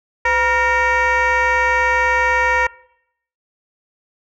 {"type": "tone with frequency modulation", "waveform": "sine", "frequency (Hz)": 1400, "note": "F6", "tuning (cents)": 4, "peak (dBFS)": -11, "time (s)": [0.25, 2.67], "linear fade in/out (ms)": 5, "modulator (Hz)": 446, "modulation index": 1.9, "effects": ["noise-tail reverb RT60 0.7 s tail -22 dB re dry", "tanh soft clip ceiling -11 dBFS"]}